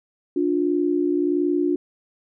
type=tone pair together; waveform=sine; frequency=293.1 / 354.5 Hz; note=D4 / F4; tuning=-3 / +26 cents; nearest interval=minor third; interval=329 cents; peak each=-21 dBFS; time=0.36-1.76 s; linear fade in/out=5 ms; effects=none